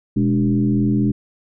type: tone with frequency modulation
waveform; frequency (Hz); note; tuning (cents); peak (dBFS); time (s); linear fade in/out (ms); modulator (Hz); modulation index
sine; 207.7; G#3; 0; -14; 0.16-1.12; 10; 83.7; 1.2
effects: none

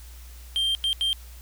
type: tone bursts at uneven times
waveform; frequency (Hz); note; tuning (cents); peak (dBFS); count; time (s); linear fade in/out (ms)
triangle; 3169; G7; +18; -20; 3; 0.56-0.75 / 0.84-0.93 / 1.01-1.13; 0
effects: added 60 Hz sine -41 dBFS peak until 1.41 s + white hiss -51 dBFS RMS until 1.41 s

